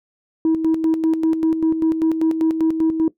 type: tone with tremolo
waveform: sine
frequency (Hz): 321.7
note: E4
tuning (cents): -42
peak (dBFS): -11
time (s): 0.45-3.08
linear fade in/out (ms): 2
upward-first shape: square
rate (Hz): 5.1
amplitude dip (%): 60
effects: noise-tail reverb RT60 0.1 s tail -17 dB re dry + tanh soft clip ceiling -11 dBFS

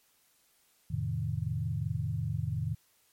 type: chord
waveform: sine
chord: F dominant seventh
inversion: none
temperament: equal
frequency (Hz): 87.31 / 110 / 130.81 / 155.56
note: F2 / A2 / C3 / Eb3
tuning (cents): 0 / 0 / 0 / 0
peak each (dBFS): -37 / -34 / -36 / -35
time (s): 0.9-2.75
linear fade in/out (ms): 10
effects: white hiss -68 dBFS RMS until 3.12 s + MP3 64 kbps

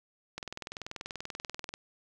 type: click train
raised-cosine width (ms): 0.2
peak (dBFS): -21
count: 29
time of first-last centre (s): 0.38-1.739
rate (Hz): 20.6
effects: none

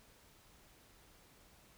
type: silence
effects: pink hiss -64 dBFS RMS until 1.77 s

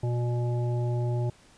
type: harmonic tone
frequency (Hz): 120.8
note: B2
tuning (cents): -38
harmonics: 1 / 3 / 5 / 7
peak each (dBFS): -25 / -35 / -39 / -42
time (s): 0.03-1.3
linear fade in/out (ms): 5
effects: pink hiss -57 dBFS RMS until 1.57 s + resampled to 22050 Hz

